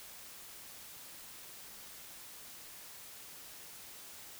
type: silence
effects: white hiss -51 dBFS RMS until 4.39 s